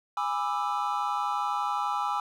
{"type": "chord", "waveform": "triangle", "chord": "E dominant seventh", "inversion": "first", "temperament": "just", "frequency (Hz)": [824.1, 988.9, 1186.7, 1318.5], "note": ["G#5", "B5", "D6", "E6"], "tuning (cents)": [-14, 2, 18, 0], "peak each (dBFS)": [-29, -31, -31, -31], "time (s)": [0.17, 2.2], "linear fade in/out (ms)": 2, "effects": []}